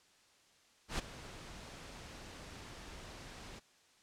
pink noise with ADSR envelope, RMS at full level -35 dBFS, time 0.88-3.6 s, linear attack 110 ms, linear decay 11 ms, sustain -15 dB, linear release 18 ms, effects white hiss -67 dBFS RMS until 4.02 s + low-pass 7000 Hz 12 dB/octave

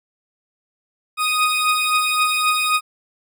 20% pulse beating tone pair, 1244.5 / 1248.3 Hz, D#6 / D#6, 0 / +5 cents, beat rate 3.8 Hz, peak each -13 / -17 dBFS, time 1.17-2.81 s, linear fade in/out 50 ms, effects none

